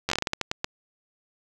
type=slowing click train; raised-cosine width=0.2 ms; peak=-8 dBFS; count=12; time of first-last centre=0.09-0.644 s; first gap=11 ms; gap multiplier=1.28; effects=none

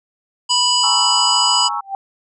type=harmonic tone; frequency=986 Hz; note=B5; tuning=3 cents flat; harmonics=1 / 3 / 5 / 7 / 8; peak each=-19 / -18 / -17 / -24 / -23 dBFS; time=0.49-1.69 s; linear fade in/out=20 ms
type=chord; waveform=sine; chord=A# half-diminished seventh; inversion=third; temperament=equal; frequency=830.6 / 932.3 / 1108.7 / 1318.5 Hz; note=G#5 / A#5 / C#6 / E6; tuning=0 / 0 / 0 / 0 cents; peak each=-25 dBFS; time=0.83-1.81 s; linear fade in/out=10 ms
type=tone with exponential growth; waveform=sine; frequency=784 Hz; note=G5; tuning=in tune; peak=-17 dBFS; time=1.79-1.95 s; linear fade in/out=1 ms; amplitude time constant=34 ms
effects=none

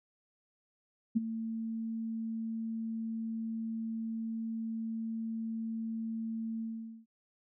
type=tone with ADSR envelope; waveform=sine; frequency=224.9 Hz; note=A3; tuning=38 cents sharp; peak=-22 dBFS; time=1.15-7.06 s; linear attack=19 ms; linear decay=19 ms; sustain=-12 dB; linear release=450 ms; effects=none

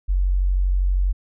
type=tone; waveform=sine; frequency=46.25 Hz; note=F#1; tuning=in tune; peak=-16 dBFS; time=0.08-1.13 s; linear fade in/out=20 ms; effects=none

